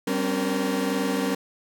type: tone cluster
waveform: 40% pulse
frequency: 193.2 / 260.4 / 282.7 / 467.9 Hz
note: G3 / C4 / C#4 / A#4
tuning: -25 / -8 / +34 / +6 cents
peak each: -28 dBFS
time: 0.07-1.35 s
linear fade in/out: 5 ms
effects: none